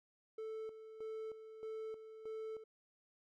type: tone with tremolo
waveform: triangle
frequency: 440 Hz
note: A4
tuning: in tune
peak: -40 dBFS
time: 0.38-2.64 s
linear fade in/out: 5 ms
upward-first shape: square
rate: 1.6 Hz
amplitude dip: 65%
effects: none